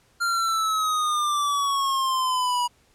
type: exponential sweep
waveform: square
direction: down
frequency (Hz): 1396.9 to 966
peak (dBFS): -22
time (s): 0.2-2.68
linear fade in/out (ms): 20
effects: pink hiss -61 dBFS RMS until 2.94 s + low-pass 11000 Hz 12 dB/octave